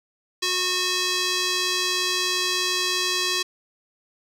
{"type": "tone with band-pass filter", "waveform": "square", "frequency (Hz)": 365.7, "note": "F#4", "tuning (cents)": -20, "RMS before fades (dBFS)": -24, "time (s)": [0.42, 3.43], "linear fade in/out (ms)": 10, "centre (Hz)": 4600, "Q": 1.3, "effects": []}